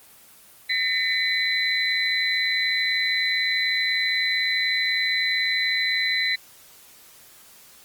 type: tone cluster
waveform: sine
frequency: 1824 / 2011 / 2243 / 4008 Hz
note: A#6 / B6 / C#7 / B7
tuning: -38 / +31 / +20 / +25 cents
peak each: -29 / -24 / -29 / -25 dBFS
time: 0.69-6.36 s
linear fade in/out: 10 ms
effects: white hiss -50 dBFS RMS until 7.84 s + Opus 24 kbps